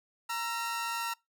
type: tone pair together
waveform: sawtooth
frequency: 934 / 1350.6 Hz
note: A#5 / E6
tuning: +3 / +42 cents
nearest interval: tritone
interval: 639 cents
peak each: -31 / -32 dBFS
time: 0.29-1.14 s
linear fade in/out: 10 ms
effects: noise-tail reverb RT60 0.2 s tail -24 dB re dry